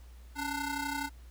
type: ring-modulated tone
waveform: 20% pulse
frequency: 590 Hz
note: D5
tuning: 8 cents sharp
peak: -25 dBFS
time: 0.35-1.1 s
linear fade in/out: 50 ms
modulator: 311 Hz
effects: added 60 Hz sine -48 dBFS peak until 1.3 s + pink hiss -63 dBFS RMS until 1.3 s